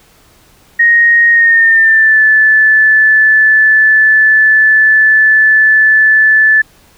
sine tone with pitch glide, 1869 to 1743.8 Hz, A#6 to A6, +4 to -16 cents, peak -4 dBFS, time 0.79-6.62 s, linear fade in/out 10 ms, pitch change -120 cents, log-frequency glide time 1.31-2.22 s, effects pink hiss -46 dBFS RMS until 6.97 s

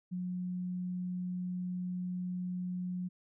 sine tone, 180.7 Hz, F#3, 41 cents flat, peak -34 dBFS, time 0.11-3.09 s, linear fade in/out 20 ms, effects none

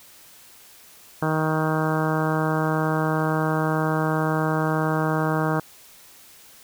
harmonic tone, 157 Hz, D#3, 16 cents sharp, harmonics 1 / 2 / 3 / 4 / 5 / 6 / 7 / 8 / 9 / 10, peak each -24 / -27 / -29 / -30 / -31 / -32 / -32 / -33 / -34 / -34 dBFS, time 1.22-5.6 s, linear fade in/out 5 ms, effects white hiss -49 dBFS RMS until 6.63 s

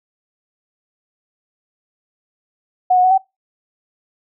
sine tone with pitch steps, 735 / 729 / 743 / 768 Hz, F#5 / F#5 / F#5 / G5, -12 / -26 / +7 / -36 cents, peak -9 dBFS, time 2.9-3.18 s, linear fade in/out 10 ms, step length 70 ms, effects noise-tail reverb RT60 0.2 s tail -22 dB re dry

